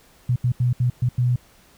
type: tone bursts at uneven times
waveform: sine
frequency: 123.47 Hz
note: B2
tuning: in tune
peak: -16 dBFS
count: 6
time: 0.29-0.36 / 0.44-0.52 / 0.6-0.73 / 0.8-0.9 / 1.02-1.09 / 1.18-1.36 s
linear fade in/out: 5 ms
effects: pink hiss -54 dBFS RMS until 1.77 s